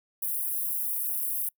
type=high-pass noise; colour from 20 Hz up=white; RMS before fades=-30 dBFS; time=0.22-1.49 s; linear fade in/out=5 ms; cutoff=10000 Hz; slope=48 dB/octave; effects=noise-tail reverb RT60 0.1 s tail -25 dB re dry